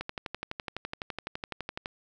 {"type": "click train", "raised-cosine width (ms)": 0.3, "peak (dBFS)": -18, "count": 23, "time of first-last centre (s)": [0.01, 1.859], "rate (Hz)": 11.9, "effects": []}